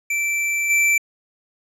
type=tone with level steps; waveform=square; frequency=2335 Hz; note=D7; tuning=11 cents flat; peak=-20 / -15 dBFS; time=0.1-0.98 s; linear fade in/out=5 ms; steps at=0.69 s; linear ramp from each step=20 ms; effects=low-pass 11000 Hz 12 dB/octave